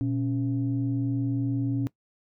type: tone pair together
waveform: sine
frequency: 120 / 277.1 Hz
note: B2 / C#4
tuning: -49 / -1 cents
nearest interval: octave + major second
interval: 1448 cents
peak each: -26 dBFS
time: 0.01-1.87 s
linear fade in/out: 0 ms
effects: noise-tail reverb RT60 0.1 s tail -21 dB re dry + tanh soft clip ceiling -18 dBFS